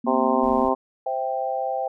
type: tone with vibrato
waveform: sine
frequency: 237.5 Hz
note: A#3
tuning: 33 cents sharp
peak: -25 dBFS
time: 0.04-0.65 s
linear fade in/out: 5 ms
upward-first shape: triangle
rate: 3.5 Hz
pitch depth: 36 cents each way
type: harmonic tone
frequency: 130.81 Hz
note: C3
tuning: in tune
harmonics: 2 / 3 / 4 / 5 / 6 / 7 / 8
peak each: -26 / -26 / -26 / -26 / -26 / -26 / -26 dBFS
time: 0.06-0.75 s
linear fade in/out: 20 ms
type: noise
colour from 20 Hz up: brown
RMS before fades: -40 dBFS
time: 0.43-0.69 s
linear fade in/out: 5 ms
type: chord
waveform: sine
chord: C major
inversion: none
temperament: equal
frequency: 523.3 / 659.3 / 784 Hz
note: C5 / E5 / G5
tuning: 0 / 0 / 0 cents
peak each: -28 / -29 / -26 dBFS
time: 1.06-1.88 s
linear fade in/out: 5 ms
effects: none